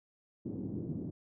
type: band-pass noise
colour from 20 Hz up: white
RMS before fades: -39 dBFS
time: 0.45-1.11 s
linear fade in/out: 10 ms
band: 100 to 300 Hz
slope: 24 dB/octave
effects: none